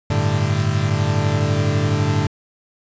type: chord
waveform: 40% pulse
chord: G suspended second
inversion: none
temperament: equal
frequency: 98 / 110 / 146.83 Hz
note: G2 / A2 / D3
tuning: 0 / 0 / 0 cents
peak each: -20 dBFS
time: 0.1-2.27 s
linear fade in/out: 5 ms
effects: resampled to 16000 Hz